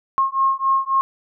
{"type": "beating tone pair", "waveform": "sine", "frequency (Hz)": [1075, 1078.7], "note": ["C6", "C#6"], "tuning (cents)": [47, -48], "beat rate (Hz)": 3.7, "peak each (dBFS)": -19, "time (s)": [0.18, 1.01], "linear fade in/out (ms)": 0, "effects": []}